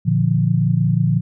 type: chord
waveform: sine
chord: Bb major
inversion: none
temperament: equal with one note detuned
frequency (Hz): 116.54 / 146.83 / 172.81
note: Bb2 / D3 / F3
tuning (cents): 0 / 0 / -18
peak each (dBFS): -18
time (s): 0.05-1.21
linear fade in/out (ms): 20
effects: none